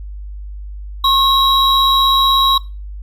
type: tone pair together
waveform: triangle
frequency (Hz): 1083 / 3859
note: C#6 / B7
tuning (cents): -41 / -41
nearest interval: octave + minor seventh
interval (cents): 2200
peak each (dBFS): -11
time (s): 1.04-2.58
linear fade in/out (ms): 5
effects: noise-tail reverb RT60 0.3 s tail -20 dB re dry + added 50 Hz sine -26 dBFS peak until 3.02 s